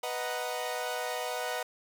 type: chord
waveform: sawtooth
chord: B major seventh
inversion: none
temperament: equal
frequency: 493.9 / 622.3 / 740 / 932.3 Hz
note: B4 / D#5 / F#5 / A#5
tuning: 0 / 0 / 0 / 0 cents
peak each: -33 / -34 / -33 / -38 dBFS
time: 0.03-1.63 s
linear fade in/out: 5 ms
effects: none